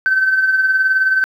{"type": "tone with tremolo", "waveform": "sine", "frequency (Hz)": 1537, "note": "G6", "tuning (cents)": -35, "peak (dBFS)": -8, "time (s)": [0.06, 1.24], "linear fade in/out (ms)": 0, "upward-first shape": "triangle", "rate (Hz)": 19, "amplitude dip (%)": 60, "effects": ["tanh soft clip ceiling -6 dBFS", "8-bit"]}